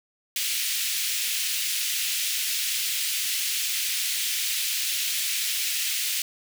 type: high-pass noise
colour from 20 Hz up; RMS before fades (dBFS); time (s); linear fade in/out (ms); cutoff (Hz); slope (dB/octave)
pink; -27; 0.36-6.22; 2; 2400; 24
effects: none